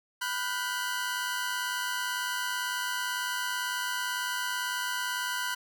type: tone cluster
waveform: sawtooth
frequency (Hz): 991 / 1442 / 1540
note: B5 / F#6 / G6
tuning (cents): +6 / -45 / -31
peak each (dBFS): -31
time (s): 0.21-5.55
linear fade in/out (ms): 10
effects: none